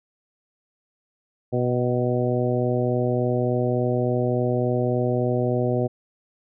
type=harmonic tone with a mistuned harmonic; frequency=123.47 Hz; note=B2; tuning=in tune; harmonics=1 / 2 / 3 / 4 / 5 / 6; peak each=-24 / -27 / -26 / -27 / -28 / -34 dBFS; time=1.52-5.88 s; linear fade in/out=20 ms; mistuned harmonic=6; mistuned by=+21 cents; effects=none